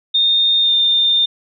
sine tone with pitch glide, 3656 to 3616 Hz, A#7 to A7, -34 to +47 cents, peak -11 dBFS, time 0.14-1.26 s, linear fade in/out 10 ms, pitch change -19 cents, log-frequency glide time 0.61-0.73 s, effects none

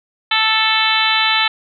harmonic tone, 440 Hz, A4, in tune, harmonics 2 / 3 / 4 / 5 / 6 / 7 / 8 / 9, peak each -21 / -21 / -21 / -21 / -21 / -21 / -21 / -21 dBFS, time 0.31-1.48 s, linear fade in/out 5 ms, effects none

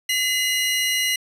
sawtooth tone pair together, 2033 / 2869 Hz, B6 / F7, +50 / +46 cents, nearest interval tritone, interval 596 cents, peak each -19 dBFS, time 0.09-1.16 s, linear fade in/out 5 ms, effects resampled to 32000 Hz

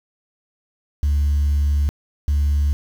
sine tone pair in turn, 72.3 / 72.3 Hz, D2 / D2, -27 / -27 cents, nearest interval unison, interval 0 cents, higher neither, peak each -13 dBFS, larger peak neither, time 1.03-1.89 / 2.28-2.73 s, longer first, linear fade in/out 0 ms, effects tanh soft clip ceiling -13 dBFS + 7-bit

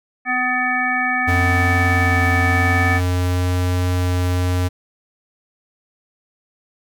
harmonic tone, 251.3 Hz, B3, 30 cents sharp, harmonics 1 / 3 / 5 / 7 / 9, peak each -27 / -23 / -26 / -20 / -23 dBFS, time 0.25-3.01 s, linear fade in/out 50 ms
square tone, 90.1 Hz, F#2, 45 cents flat, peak -17 dBFS, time 1.27-4.69 s, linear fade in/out 20 ms
effects none

